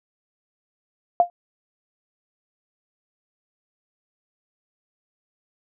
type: tone with exponential decay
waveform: sine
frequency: 700 Hz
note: F5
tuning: 4 cents sharp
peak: -8 dBFS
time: 1.2-1.3 s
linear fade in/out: 1 ms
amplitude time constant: 21 ms
effects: none